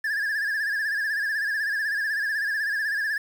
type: tone with vibrato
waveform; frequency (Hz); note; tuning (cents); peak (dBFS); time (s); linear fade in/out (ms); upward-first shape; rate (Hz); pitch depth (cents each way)
triangle; 1700; G#6; +40; -22; 0.04-3.18; 5; sine; 16; 87
effects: 8-bit